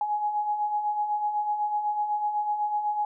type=beating tone pair; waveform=sine; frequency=830.6 / 838.6 Hz; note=G#5 / G#5; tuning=0 / +17 cents; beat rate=8 Hz; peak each=-34 / -25 dBFS; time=0.01-3.05 s; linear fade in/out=2 ms; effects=none